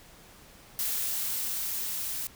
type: noise with level ramp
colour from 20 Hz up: blue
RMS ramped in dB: -30 to -34 dBFS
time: 0.79-2.27 s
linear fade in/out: 0 ms
effects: pink hiss -53 dBFS RMS until 2.35 s